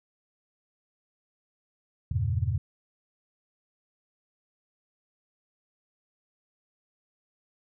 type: chord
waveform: sine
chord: E diminished seventh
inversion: none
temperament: equal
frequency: 82.41 / 98 / 116.54 / 138.59 Hz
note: E2 / G2 / Bb2 / Db3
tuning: 0 / 0 / 0 / 0 cents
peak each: -30 / -29 / -29 / -34 dBFS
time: 2.11-2.58 s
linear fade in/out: 5 ms
effects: none